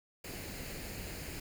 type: noise with comb filter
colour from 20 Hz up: pink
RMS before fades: -43 dBFS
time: 0.24-1.4 s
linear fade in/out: 5 ms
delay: 0.43 ms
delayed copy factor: +0.5
effects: none